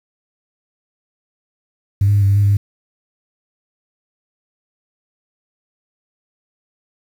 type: tone with pitch steps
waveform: sine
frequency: 99.6 / 102.3 / 101.7 / 98.5 / 99.9 / 102.3 / 100.7 / 101.4 Hz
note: G2 / G#2 / G#2 / G2 / G2 / G#2 / G2 / G#2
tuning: +28 / -26 / -36 / +9 / +33 / -26 / +47 / -41 cents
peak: -9 dBFS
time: 2.01-2.57 s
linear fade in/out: 5 ms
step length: 70 ms
effects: tanh soft clip ceiling -6 dBFS + 7-bit